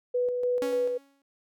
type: tone with tremolo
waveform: sine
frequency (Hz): 493.4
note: B4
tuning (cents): -2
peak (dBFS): -23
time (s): 0.14-0.98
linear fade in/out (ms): 10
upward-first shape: square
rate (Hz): 3.4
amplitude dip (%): 35
type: tone with exponential decay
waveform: sawtooth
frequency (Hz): 277.2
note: C#4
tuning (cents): 0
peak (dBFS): -26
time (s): 0.62-1.22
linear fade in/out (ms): 1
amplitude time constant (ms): 130
effects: none